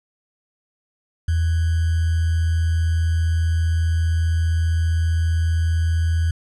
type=tone with sample-and-hold; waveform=sine; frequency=82.41 Hz; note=E2; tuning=in tune; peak=-16 dBFS; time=1.28-6.31 s; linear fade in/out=5 ms; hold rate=1575 Hz; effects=resampled to 24000 Hz